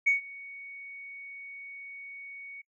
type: tone with ADSR envelope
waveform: sine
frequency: 2231 Hz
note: C#7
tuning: 11 cents sharp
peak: -18 dBFS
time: 0.06-2.62 s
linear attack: 15 ms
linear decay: 130 ms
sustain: -23 dB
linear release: 14 ms
effects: noise-tail reverb RT60 0.1 s tail -24 dB re dry + tanh soft clip ceiling -15 dBFS